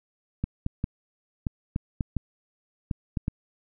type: clicks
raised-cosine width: 5 ms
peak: -14 dBFS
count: 10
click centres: 0.44 / 0.664 / 0.841 / 1.468 / 1.761 / 2.008 / 2.167 / 2.912 / 3.172 / 3.281 s
effects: none